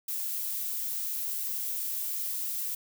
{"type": "noise", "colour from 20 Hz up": "violet", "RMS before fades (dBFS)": -33, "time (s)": [0.08, 2.75], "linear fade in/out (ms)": 5, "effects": []}